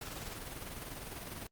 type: noise with tremolo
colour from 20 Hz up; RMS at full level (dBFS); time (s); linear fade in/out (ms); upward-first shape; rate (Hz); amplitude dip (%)
pink; -42; 0.01-1.47; 5; sine; 20; 45
effects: Opus 48 kbps